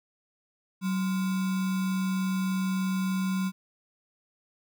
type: tone with sample-and-hold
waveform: sine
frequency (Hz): 188.3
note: F#3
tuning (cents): +31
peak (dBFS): -25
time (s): 0.81-3.52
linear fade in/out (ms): 50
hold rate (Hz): 1225
effects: none